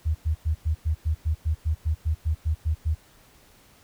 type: tone bursts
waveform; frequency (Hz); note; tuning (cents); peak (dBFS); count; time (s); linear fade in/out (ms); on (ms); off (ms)
sine; 78.4; D#2; +14; -20; 15; 0.05-2.95; 20; 100; 100
effects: pink hiss -56 dBFS RMS until 3.83 s